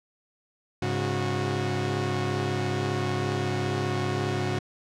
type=tone cluster; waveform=sawtooth; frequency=102.2 / 137 / 365.7 Hz; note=G#2 / C#3 / F#4; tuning=-27 / -20 / -20 cents; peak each=-26 dBFS; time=0.82-4.59 s; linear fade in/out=5 ms; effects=low-pass 6000 Hz 12 dB/octave